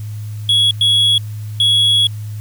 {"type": "tone bursts at uneven times", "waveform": "triangle", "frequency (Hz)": 3348, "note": "G#7", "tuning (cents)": 13, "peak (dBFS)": -8, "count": 3, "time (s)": [[0.49, 0.71], [0.81, 1.18], [1.6, 2.07]], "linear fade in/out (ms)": 2, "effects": ["added 106 Hz sine -23 dBFS peak until 2.4 s", "white hiss -45 dBFS RMS until 2.4 s"]}